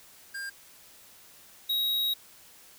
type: tone pair in turn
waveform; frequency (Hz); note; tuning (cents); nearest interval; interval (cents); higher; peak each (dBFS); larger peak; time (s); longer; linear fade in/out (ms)
square; 1602 / 3810; G6 / A#7; +37 / +37; octave + minor third; 1500; second; -35 / -26; second; 0.34-0.5 / 1.69-2.14; second; 10
effects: white hiss -54 dBFS RMS until 2.78 s